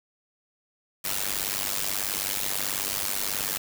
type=noise with amplitude modulation; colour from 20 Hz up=white; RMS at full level=-25 dBFS; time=1.04-3.58 s; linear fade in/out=10 ms; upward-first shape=sine; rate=98.5 Hz; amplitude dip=95%; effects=none